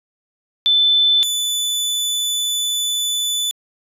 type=tone pair in turn; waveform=sine / sawtooth; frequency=3520 / 3488 Hz; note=A7 / A7; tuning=0 / -16 cents; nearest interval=unison; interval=16 cents; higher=first; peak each=-11 / -15 dBFS; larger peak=first; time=0.66-1.23 / 1.23-3.51 s; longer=second; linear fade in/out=0 ms; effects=resampled to 32000 Hz